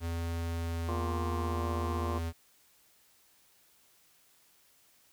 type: tone with pitch glide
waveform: square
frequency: 83.9 to 82.89 Hz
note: E2 to E2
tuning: +31 to +10 cents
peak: -33 dBFS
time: 0-2.33 s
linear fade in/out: 50 ms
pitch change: -21 cents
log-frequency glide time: 0.33-1.79 s
type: harmonic tone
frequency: 116.54 Hz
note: A#2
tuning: in tune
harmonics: 2 / 3 / 4 / 5 / 6 / 7 / 8 / 9 / 10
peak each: -43 / -39 / -44 / -50 / -45 / -49 / -49 / -39 / -46 dBFS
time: 0.88-2.19 s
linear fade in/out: 10 ms
effects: white hiss -65 dBFS RMS until 5.12 s